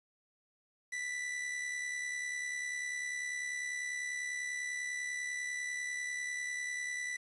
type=tone with amplitude modulation; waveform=45% pulse; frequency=1977 Hz; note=B6; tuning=1 cent sharp; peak=-34 dBFS; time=0.92-7.17 s; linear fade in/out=10 ms; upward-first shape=sine; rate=70.1 Hz; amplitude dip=45%; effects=resampled to 24000 Hz + 10-bit